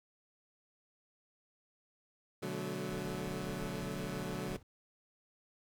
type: chord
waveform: 20% pulse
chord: B minor seventh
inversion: none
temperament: equal with one note detuned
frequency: 123.47 / 146.83 / 185 / 216.5 Hz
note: B2 / D3 / F#3 / A3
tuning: 0 / 0 / 0 / -28 cents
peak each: -41 / -38 / -36 / -40 dBFS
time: 2.42-4.57 s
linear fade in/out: 10 ms
type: noise with tremolo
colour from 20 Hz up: brown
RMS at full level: -50 dBFS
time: 2.89-4.63 s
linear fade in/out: 5 ms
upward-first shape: square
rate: 5.6 Hz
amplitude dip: 35%
effects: none